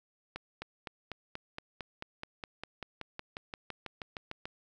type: accelerating click train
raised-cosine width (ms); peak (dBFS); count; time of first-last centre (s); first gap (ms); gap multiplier
0.3; -23; 22; 0.36-4.455; 260; 0.97
effects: none